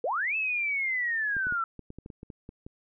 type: linear two-way sweep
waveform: sine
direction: up then down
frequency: 427.4 to 2637 to 1318 Hz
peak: -26 dBFS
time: 0.04-1.64 s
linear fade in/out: 2 ms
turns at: 0.36 s
type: clicks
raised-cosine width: 3 ms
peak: -29 dBFS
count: 12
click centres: 1.367 / 1.469 / 1.524 / 1.793 / 1.904 / 1.986 / 2.061 / 2.102 / 2.231 / 2.302 / 2.491 / 2.665 s
effects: none